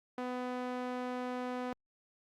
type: tone with band-pass filter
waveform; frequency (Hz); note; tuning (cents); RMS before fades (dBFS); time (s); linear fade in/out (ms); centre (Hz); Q
sawtooth; 250; B3; +21; -38; 0.18-1.73; 0; 700; 0.64
effects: Opus 48 kbps